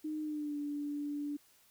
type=tone with pitch glide; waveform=sine; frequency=307.4 to 291 Hz; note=D#4 to D4; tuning=-21 to -16 cents; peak=-35 dBFS; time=0.04-1.37 s; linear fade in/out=10 ms; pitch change=-95 cents; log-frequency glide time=0.21-0.57 s; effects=white hiss -66 dBFS RMS until 1.7 s